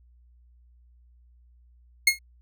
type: tone with exponential decay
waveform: sawtooth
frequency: 2155 Hz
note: C#7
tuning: 49 cents flat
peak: -9 dBFS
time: 2.07-2.19 s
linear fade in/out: 5 ms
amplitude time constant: 26 ms
effects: added 60 Hz sine -54 dBFS peak until 2.41 s